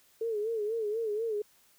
sine tone with vibrato, 437 Hz, A4, 12 cents flat, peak -29 dBFS, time 0.21-1.42 s, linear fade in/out 5 ms, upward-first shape sine, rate 4.1 Hz, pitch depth 100 cents each way, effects white hiss -64 dBFS RMS until 1.78 s

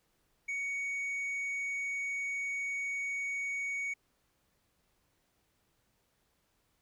triangle tone with tanh clipping, 2236 Hz, C#7, 14 cents sharp, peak -34 dBFS, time 0.48-3.94 s, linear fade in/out 10 ms, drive 8 dB, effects pink hiss -75 dBFS RMS until 6.81 s

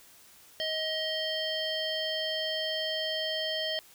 harmonic tone with a mistuned harmonic, 630 Hz, D#5, 21 cents sharp, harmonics 1 / 3 / 5 / 7 / 8, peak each -34 / -38 / -33 / -39 / -41 dBFS, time 0.6-3.79 s, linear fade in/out 0 ms, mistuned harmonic 8, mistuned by +61 cents, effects white hiss -56 dBFS RMS until 3.94 s

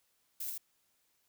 violet noise with echo, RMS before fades -39 dBFS, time 0.4-0.5 s, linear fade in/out 5 ms, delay 79 ms, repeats 1, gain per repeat -2 dB, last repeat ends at 0.579 s, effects white hiss -75 dBFS RMS until 1.28 s

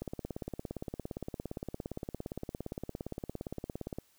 click train, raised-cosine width 2 ms, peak -24 dBFS, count 70, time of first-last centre 0.02-3.986 s, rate 17.4 Hz, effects white hiss -68 dBFS RMS until 4.18 s

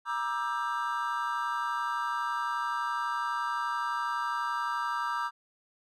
triangle chord, E half-diminished seventh, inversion second, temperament just, 949.3 / 1186.7 / 1318.5 / 1582.2 Hz, Bb5 / D6 / E6 / G6, +31 / +18 / 0 / +16 cents, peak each -32 / -32 / -34 / -35 dBFS, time 0.05-5.31 s, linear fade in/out 50 ms, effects none

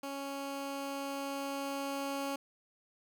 15% pulse tone with level ramp, 277.2 Hz, C#4, in tune, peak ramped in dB -32 to -28 dBFS, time 0.03-2.36 s, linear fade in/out 5 ms, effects none

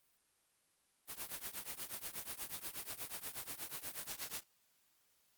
white noise with tremolo, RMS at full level -41 dBFS, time 1.07-4.44 s, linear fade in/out 50 ms, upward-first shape triangle, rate 8.3 Hz, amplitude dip 95%, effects white hiss -75 dBFS RMS until 5.37 s + Opus 32 kbps

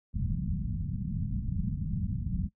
white low-pass noise, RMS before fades -32 dBFS, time 0.13-2.49 s, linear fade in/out 20 ms, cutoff 200 Hz, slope 48 dB/octave, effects noise-tail reverb RT60 0.1 s tail -18 dB re dry

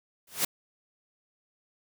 white noise with exponential growth, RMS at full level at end -22 dBFS, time 0.27-0.45 s, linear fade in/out 5 ms, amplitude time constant 39 ms, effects none

